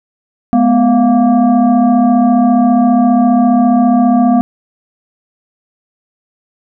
sine tone with frequency modulation, 246.9 Hz, B3, in tune, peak -6 dBFS, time 0.53-4.41 s, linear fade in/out 0 ms, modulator 459 Hz, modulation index 0.97, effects none

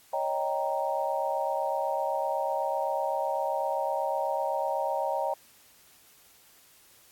sine chord, Eb dominant seventh, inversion third, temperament equal, 554.4 / 622.3 / 784 / 932.3 Hz, Db5 / Eb5 / G5 / Bb5, 0 / 0 / 0 / 0 cents, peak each -32 dBFS, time 0.13-5.34 s, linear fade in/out 5 ms, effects white hiss -58 dBFS RMS until 7.11 s + AAC 64 kbps

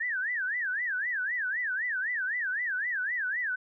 sine tone with vibrato, 1719 Hz, A6, 41 cents flat, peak -28 dBFS, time 0-3.56 s, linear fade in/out 10 ms, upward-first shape sine, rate 3.9 Hz, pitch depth 260 cents each way, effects none

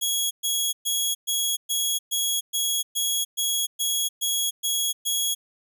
15% pulse tone bursts, 3328 Hz, G#7, 3 cents sharp, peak -15 dBFS, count 13, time 0.01-5.35 s, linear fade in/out 20 ms, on 300 ms, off 120 ms, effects none

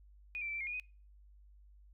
sine tone with pitch steps, 2468 / 2348 / 2326 / 2344 / 2146 / 2438 / 2497 Hz, D#7 / D7 / D7 / D7 / C7 / D#7 / D#7, -15 / -1 / -17 / -4 / +43 / -36 / +6 cents, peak -37 dBFS, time 0.35-0.798 s, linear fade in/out 0 ms, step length 64 ms, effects noise-tail reverb RT60 0.4 s tail -25 dB re dry + added 50 Hz sine -57 dBFS peak until 1.93 s

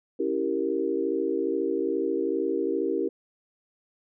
sine chord, C# diminished seventh, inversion none, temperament equal, 277.2 / 329.6 / 392 / 466.2 Hz, C#4 / E4 / G4 / Bb4, 0 / 0 / 0 / 0 cents, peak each -32 / -29 / -28 / -30 dBFS, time 0.19-3.09 s, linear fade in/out 10 ms, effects none

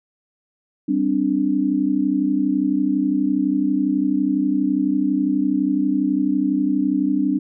sine chord, G suspended fourth, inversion none, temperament equal, 196 / 261.6 / 293.7 Hz, G3 / C4 / D4, 0 / 0 / 0 cents, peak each -24 / -21 / -19 dBFS, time 0.88-7.39 s, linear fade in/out 10 ms, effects none

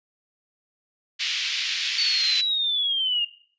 pink band-pass noise, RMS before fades -27 dBFS, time 1.19-2.42 s, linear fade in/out 20 ms, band 2400 to 4800 Hz, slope 24 dB/octave
sine linear sweep, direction down, 4529 to 2800 Hz, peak -21 dBFS, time 1.98-3.25 s, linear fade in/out 5 ms
effects noise-tail reverb RT60 0.5 s tail -17 dB re dry + resampled to 16000 Hz

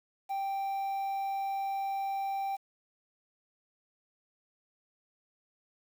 triangle tone with quantisation, 784 Hz, G5, in tune, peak -29 dBFS, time 0.29-2.57 s, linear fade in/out 20 ms, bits 9, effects none

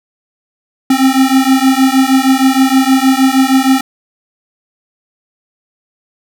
square beating tone pair, 261.6 / 268 Hz, C4 / C4, 0 / +42 cents, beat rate 6.4 Hz, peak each -11 dBFS, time 0.9-3.81 s, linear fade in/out 5 ms, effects none

